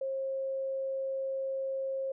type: tone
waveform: sine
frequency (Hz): 536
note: C5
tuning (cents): +42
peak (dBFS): -31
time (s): 0.01-2.12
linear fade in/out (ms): 5
effects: none